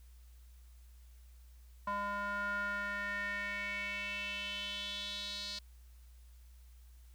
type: tone with band-pass filter sweep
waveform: square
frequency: 202.9 Hz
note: G#3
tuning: 40 cents flat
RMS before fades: -39 dBFS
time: 1.87-5.59 s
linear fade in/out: 5 ms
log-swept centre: 1100 to 4400 Hz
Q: 5
effects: added 60 Hz sine -54 dBFS peak until 7.14 s + white hiss -70 dBFS RMS until 7.14 s